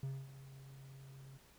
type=tone with ADSR envelope; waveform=triangle; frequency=134.9 Hz; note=C#3; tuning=47 cents flat; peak=-35 dBFS; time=0.03-1.38 s; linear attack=3 ms; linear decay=240 ms; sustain=-15 dB; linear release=11 ms; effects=pink hiss -65 dBFS RMS until 1.58 s